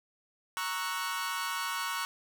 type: chord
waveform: sawtooth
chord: F# dominant seventh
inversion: first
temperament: equal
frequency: 932.3 / 1108.7 / 1318.5 / 1480 Hz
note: A#5 / C#6 / E6 / F#6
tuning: 0 / 0 / 0 / 0 cents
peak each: -35 / -32 / -37 / -34 dBFS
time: 0.57-2.05 s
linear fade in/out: 0 ms
effects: none

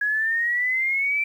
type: exponential sweep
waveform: sine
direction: up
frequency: 1665 to 2349 Hz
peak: -20 dBFS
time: 0.01-1.24 s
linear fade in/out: 5 ms
effects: 9-bit

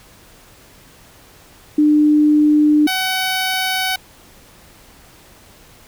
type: tone pair in turn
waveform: sine / 10% pulse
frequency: 300 / 752.9 Hz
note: D4 / F#5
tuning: +37 / +30 cents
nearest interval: octave + major third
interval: 1593 cents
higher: second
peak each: -9 dBFS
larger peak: neither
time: 1.78-2.87 / 2.87-3.96 s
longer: neither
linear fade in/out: 5 ms
effects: pink hiss -46 dBFS RMS until 5.87 s

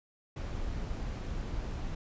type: noise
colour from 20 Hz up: brown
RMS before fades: -36 dBFS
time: 0.36-1.95 s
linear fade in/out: 5 ms
effects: resampled to 16000 Hz

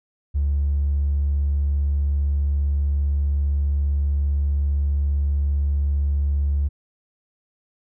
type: tone with tanh clipping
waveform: triangle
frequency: 71.2 Hz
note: C#2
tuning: 47 cents sharp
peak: -17 dBFS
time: 0.34-6.69 s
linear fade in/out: 20 ms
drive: 1 dB
effects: none

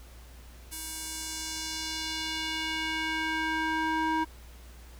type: tone with band-pass filter sweep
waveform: square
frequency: 318 Hz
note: D#4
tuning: 38 cents sharp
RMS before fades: -32 dBFS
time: 0.71-4.25 s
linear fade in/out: 20 ms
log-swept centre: 11000 to 990 Hz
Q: 1.3
effects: added 60 Hz sine -47 dBFS peak until 4.99 s + pink hiss -55 dBFS RMS until 4.99 s

